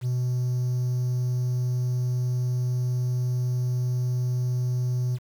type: tone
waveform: triangle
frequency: 124.7 Hz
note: B2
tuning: 17 cents sharp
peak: -20 dBFS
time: 0.01-5.19 s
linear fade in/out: 50 ms
effects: tanh soft clip ceiling -16 dBFS + 8-bit